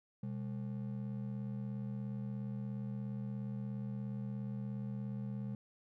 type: ring-modulated tone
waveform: triangle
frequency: 163.8 Hz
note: E3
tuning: 11 cents flat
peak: -33 dBFS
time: 0.23-5.55 s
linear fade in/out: 2 ms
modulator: 38.5 Hz
effects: none